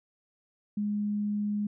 sine tone, 207.4 Hz, G#3, 2 cents flat, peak -27 dBFS, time 0.77-1.67 s, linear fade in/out 5 ms, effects none

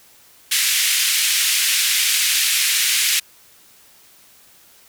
pink band-pass noise, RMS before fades -18 dBFS, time 0.51-3.2 s, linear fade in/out 10 ms, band 2100 to 14000 Hz, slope 24 dB/octave, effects white hiss -50 dBFS RMS until 4.88 s

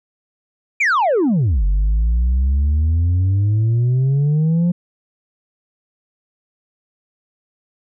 sine exponential two-way sweep, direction down then up, 2474 to 46.52 to 178 Hz, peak -10 dBFS, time 0.8-4.72 s, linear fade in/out 10 ms, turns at 1.64 s, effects tanh soft clip ceiling -12 dBFS

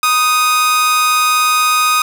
sawtooth tone with amplitude modulation, 1244.5 Hz, D#6, in tune, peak -5 dBFS, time 0.03-2.02 s, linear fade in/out 2 ms, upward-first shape sine, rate 284 Hz, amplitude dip 40%, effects none

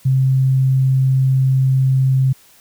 sine tone, 132.2 Hz, C3, 18 cents sharp, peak -11 dBFS, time 0.05-2.33 s, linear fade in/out 10 ms, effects white hiss -49 dBFS RMS until 2.6 s

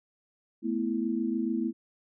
sine chord, A suspended second, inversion none, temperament equal, 220 / 246.9 / 329.6 Hz, A3 / B3 / E4, 0 / 0 / 0 cents, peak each -31 dBFS, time 0.62-1.73 s, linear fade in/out 50 ms, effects none

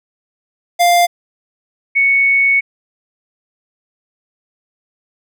square / sine tone pair in turn, 698.5 / 2218 Hz, F5 / C#7, 0 / 0 cents, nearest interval octave + minor sixth, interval 2000 cents, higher second, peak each -9 dBFS, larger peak neither, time 0.79-1.07 / 1.95-2.61 s, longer second, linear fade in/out 20 ms, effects none

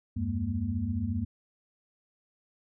sine tone cluster, 81.1 / 95.9 / 207.3 / 235.4 Hz, E2 / G2 / G#3 / A#3, -28 / -37 / -3 / +17 cents, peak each -36 / -31 / -37 / -33 dBFS, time 0.16-1.25 s, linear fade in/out 10 ms, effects none

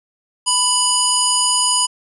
harmonic tone, 987.8 Hz, B5, in tune, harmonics 1 / 3 / 5 / 7 / 9 / 10, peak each -21 / -21 / -21 / -21 / -21 / -21 dBFS, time 0.46-1.87 s, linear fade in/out 20 ms, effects none

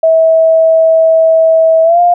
sine tone with pitch glide, 648 to 702.6 Hz, E5 to F5, -30 to +10 cents, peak -4 dBFS, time 0.03-2.14 s, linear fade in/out 5 ms, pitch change +140 cents, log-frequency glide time 1.83-2 s, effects none

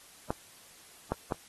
clicks, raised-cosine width 1 ms, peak -16 dBFS, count 3, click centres 0.305 / 1.12 / 1.322 s, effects white hiss -55 dBFS RMS until 1.48 s + AAC 32 kbps

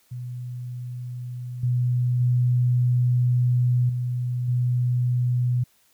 sine tone with level steps, 123.47 Hz, B2, in tune, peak -30 / -19 / -17 / -23 / -19 dBFS, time 0.11-5.64 s, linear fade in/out 10 ms, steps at 1.63 / 2.2 / 3.89 / 4.48 s, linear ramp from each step 5 ms, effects white hiss -62 dBFS RMS until 5.93 s

